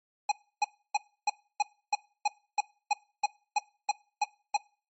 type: tone bursts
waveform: square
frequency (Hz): 830.6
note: G#5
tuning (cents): 0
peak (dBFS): -23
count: 14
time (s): 0.29-4.568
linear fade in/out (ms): 5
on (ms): 27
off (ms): 300
effects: noise-tail reverb RT60 0.4 s tail -24 dB re dry + MP3 32 kbps